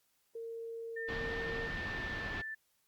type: tone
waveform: sine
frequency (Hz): 458.1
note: A#4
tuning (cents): -30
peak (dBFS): -40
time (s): 0.35-1.68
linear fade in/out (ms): 5
type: tone with pitch glide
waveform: sine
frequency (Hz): 1803 to 1764.9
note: A6 to A6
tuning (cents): +42 to +5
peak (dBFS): -39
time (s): 0.96-2.55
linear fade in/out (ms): 10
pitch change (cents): -37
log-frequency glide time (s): 1.58-2.32
type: low-pass noise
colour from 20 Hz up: pink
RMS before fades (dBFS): -42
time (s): 1.08-2.42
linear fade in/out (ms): 10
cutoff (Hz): 4000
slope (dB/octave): 24
effects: white hiss -75 dBFS RMS until 2.87 s + Opus 48 kbps